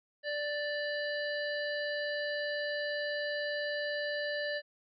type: harmonic tone with a mistuned harmonic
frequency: 587.3 Hz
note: D5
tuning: in tune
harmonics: 1 / 3 / 5 / 7 / 8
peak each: -35 / -36 / -46 / -45 / -47 dBFS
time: 0.23-4.62 s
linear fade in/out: 50 ms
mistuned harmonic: 7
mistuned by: -28 cents
effects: none